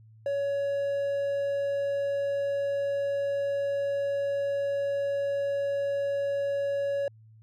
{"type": "tone", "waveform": "triangle", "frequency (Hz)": 561, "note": "C#5", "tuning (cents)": 21, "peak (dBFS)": -24, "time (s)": [0.26, 7.08], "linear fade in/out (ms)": 2, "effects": ["added 110 Hz sine -51 dBFS peak until 7.42 s"]}